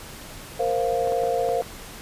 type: chord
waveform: sine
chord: Bb suspended second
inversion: none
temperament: equal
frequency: 466.2 / 523.3 / 698.5 Hz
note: Bb4 / C5 / F5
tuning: 0 / 0 / 0 cents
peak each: -25 dBFS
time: 0.59-1.62 s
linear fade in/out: 10 ms
type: clicks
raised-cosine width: 1 ms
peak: -21 dBFS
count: 5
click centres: 1.074 / 1.122 / 1.236 / 1.49 / 1.622 s
effects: pink hiss -40 dBFS RMS until 2.01 s + resampled to 32000 Hz